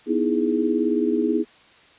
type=chord; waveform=sine; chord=E major seventh; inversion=second; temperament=equal; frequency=246.9 / 311.1 / 329.6 / 415.3 Hz; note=B3 / D#4 / E4 / G#4; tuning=0 / 0 / 0 / 0 cents; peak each=-24 dBFS; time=0.06-1.45 s; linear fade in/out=50 ms; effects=white hiss -52 dBFS RMS until 1.98 s + resampled to 8000 Hz